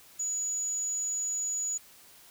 sine tone, 6860 Hz, A8, 45 cents flat, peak -29 dBFS, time 0.19-1.78 s, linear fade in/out 10 ms, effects white hiss -55 dBFS RMS until 2.3 s

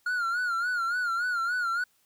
triangle tone with vibrato, 1420 Hz, F6, 28 cents sharp, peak -24 dBFS, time 0.06-1.84 s, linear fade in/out 5 ms, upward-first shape sine, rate 3.5 Hz, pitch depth 89 cents each way, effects white hiss -68 dBFS RMS until 2.05 s

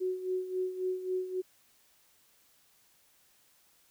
sine tone with tremolo, 370 Hz, F#4, in tune, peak -28 dBFS, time 0-1.42 s, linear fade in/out 20 ms, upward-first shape sine, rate 3.7 Hz, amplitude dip 70%, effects white hiss -66 dBFS RMS until 3.9 s

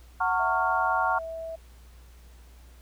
sine chord, Gb major seventh, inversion none, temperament equal with one note detuned, 740 / 910 / 1108.7 / 1396.9 Hz, Gb5 / Bb5 / Db6 / F6, 0 / -42 / 0 / 0 cents, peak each -28 dBFS, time 0.2-1.19 s, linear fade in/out 10 ms
sine tone with pitch glide, 659.3 to 653.6 Hz, E5 to E5, 0 to -15 cents, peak -33 dBFS, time 0.39-1.56 s, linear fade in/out 10 ms, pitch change -15 cents, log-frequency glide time 0.61-1.01 s
effects added 60 Hz sine -48 dBFS peak until 2.81 s + pink hiss -59 dBFS RMS until 2.81 s

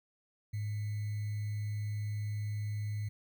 sine tone with sample-and-hold, 105 Hz, G#2, 19 cents sharp, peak -33 dBFS, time 0.53-3.09 s, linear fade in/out 10 ms, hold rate 2100 Hz, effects none

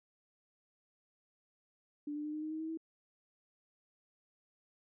sine tone with pitch steps, 293.7 / 297.8 / 302 / 306.2 / 310.4 / 314.8 / 319.2 / 323.6 Hz, D4 / D4 / D4 / D#4 / D#4 / D#4 / D#4 / E4, 0 / +24 / +48 / -28 / -4 / +20 / +44 / -32 cents, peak -37 dBFS, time 2.07-2.774 s, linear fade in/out 5 ms, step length 88 ms, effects none

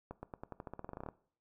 accelerating click train, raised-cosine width 1 ms, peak -29 dBFS, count 17, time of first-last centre 0.11-1.088 s, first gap 120 ms, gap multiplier 0.9, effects noise-tail reverb RT60 0.5 s tail -18 dB re dry

